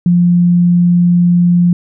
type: tone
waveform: sine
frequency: 175.1 Hz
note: F3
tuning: 5 cents sharp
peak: -6 dBFS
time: 0.06-1.73 s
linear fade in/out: 2 ms
effects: none